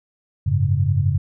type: chord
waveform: sine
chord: F# suspended second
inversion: none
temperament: equal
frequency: 92.5 / 103.83 / 138.59 Hz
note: F#2 / G#2 / C#3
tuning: 0 / 0 / 0 cents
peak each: -20 dBFS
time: 0.46-1.18 s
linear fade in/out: 10 ms
effects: none